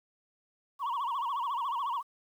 sine tone with vibrato, 1028 Hz, C6, 31 cents flat, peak -27 dBFS, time 0.79-2.03 s, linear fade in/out 50 ms, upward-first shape sine, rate 14 Hz, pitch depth 190 cents each way, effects tanh soft clip ceiling -29 dBFS + 10-bit

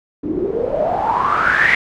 white noise with low-pass filter sweep, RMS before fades -17 dBFS, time 0.23-1.75 s, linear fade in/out 5 ms, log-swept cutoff 290 to 2100 Hz, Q 9.7, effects none

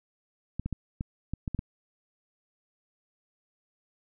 clicks, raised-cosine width 5 ms, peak -19 dBFS, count 8, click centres 0.596 / 0.66 / 0.727 / 1.009 / 1.336 / 1.478 / 1.547 / 1.591 s, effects none

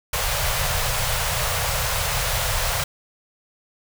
pink band-stop noise, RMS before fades -23 dBFS, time 0.13-2.84 s, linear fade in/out 5 ms, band 150 to 490 Hz, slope 48 dB/octave, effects none

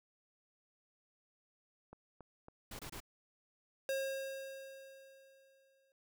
click train, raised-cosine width 1 ms, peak -38 dBFS, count 4, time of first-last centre 1.93-2.761 s, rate 3.61 Hz
pink noise bursts, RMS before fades -47 dBFS, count 3, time 2.71-3.003 s, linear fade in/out 5 ms, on 81 ms, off 25 ms
square tone with exponential decay, 539 Hz, C#5, 49 cents flat, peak -34 dBFS, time 3.89-5.92 s, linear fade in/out 1 ms, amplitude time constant 440 ms
effects none

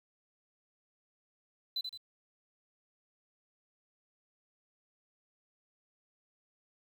sine tone with echo, 4018 Hz, B7, 29 cents sharp, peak -29 dBFS, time 1.76-1.81 s, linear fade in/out 5 ms, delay 83 ms, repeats 2, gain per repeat -7 dB, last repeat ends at 1.976 s, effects tanh soft clip ceiling -31 dBFS + 10-bit

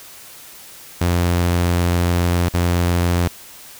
sawtooth tone with dropouts, 87.31 Hz, F2, in tune, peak -11 dBFS, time 1.01-3.28 s, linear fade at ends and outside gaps 5 ms, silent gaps 2.488-2.538 s, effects white hiss -40 dBFS RMS until 3.79 s

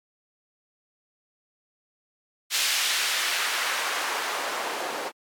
white noise with band-pass filter sweep, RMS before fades -27 dBFS, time 2.5-5.12 s, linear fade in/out 50 ms, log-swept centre 3500 to 500 Hz, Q 0.82, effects high-pass 300 Hz 12 dB/octave + MP3 96 kbps

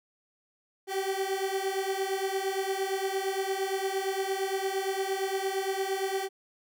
30% pulse beating tone pair, 381.9 / 390.6 Hz, G4 / G4, -45 / -6 cents, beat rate 8.7 Hz, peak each -29 dBFS, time 0.87-6.29 s, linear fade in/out 50 ms, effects none

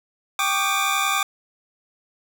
25% pulse tone cluster, 785 / 1136 / 1207 / 3551 Hz, G5 / C#6 / D6 / A7, +2 / +42 / +47 / +15 cents, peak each -23 / -22 / -19 / -25 dBFS, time 0.39-1.23 s, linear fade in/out 2 ms, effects none

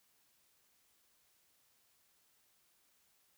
silence, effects white hiss -73 dBFS RMS until 3.37 s

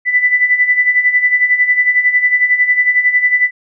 sine tone with tremolo, 1988 Hz, B6, 11 cents sharp, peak -6 dBFS, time 0.05-3.51 s, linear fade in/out 50 ms, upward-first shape sine, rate 11 Hz, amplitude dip 70%, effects none

